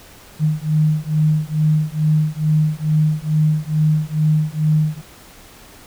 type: beating tone pair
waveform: sine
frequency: 153 / 155.3 Hz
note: D#3 / D#3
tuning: -29 / -3 cents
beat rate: 2.3 Hz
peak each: -17 dBFS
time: 0.39-5.02 s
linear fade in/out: 50 ms
effects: pink hiss -43 dBFS RMS until 5.86 s